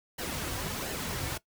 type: noise with flanger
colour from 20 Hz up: pink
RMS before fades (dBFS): -35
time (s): 0.18-1.38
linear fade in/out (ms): 10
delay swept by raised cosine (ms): 0.83 to 4.83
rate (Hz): 1.4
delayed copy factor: -0.55
effects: noise-tail reverb RT60 0.1 s tail -19 dB re dry